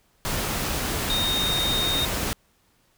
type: tone in noise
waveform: sine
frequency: 3700 Hz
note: A#7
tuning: 14 cents flat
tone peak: -23 dBFS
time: 1.1-2.05 s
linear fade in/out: 0 ms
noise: pink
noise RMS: -27 dBFS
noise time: 0.25-2.33 s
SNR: +1 dB
effects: pink hiss -64 dBFS RMS until 2.97 s